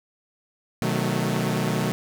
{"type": "chord", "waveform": "sawtooth", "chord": "B dominant seventh", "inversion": "none", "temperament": "equal with one note detuned", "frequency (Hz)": [126.65, 155.56, 185, 220], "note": ["B2", "D#3", "F#3", "A3"], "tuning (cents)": [44, 0, 0, 0], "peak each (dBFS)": -24, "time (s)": [0.82, 1.92], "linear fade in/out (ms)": 0, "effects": []}